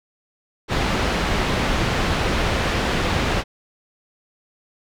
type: low-pass noise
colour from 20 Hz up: pink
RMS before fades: -21 dBFS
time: 0.68-3.44 s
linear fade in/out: 50 ms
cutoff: 3700 Hz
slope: 12 dB/octave
effects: none